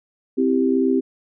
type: chord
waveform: sine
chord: C major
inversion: none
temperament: equal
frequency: 261.6 / 329.6 / 392 Hz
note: C4 / E4 / G4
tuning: 0 / 0 / 0 cents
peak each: -18 / -23 / -20 dBFS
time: 0.37-1.01 s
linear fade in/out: 20 ms
effects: none